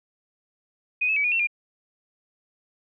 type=tone with pitch steps; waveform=sine; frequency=2492 / 2593 / 2285 / 2448 / 2705 / 2408 Hz; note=D#7 / E7 / D7 / D#7 / E7 / D7; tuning=+2 / -29 / -48 / -29 / +44 / +43 cents; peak=-20 dBFS; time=1.01-1.472 s; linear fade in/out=10 ms; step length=77 ms; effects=none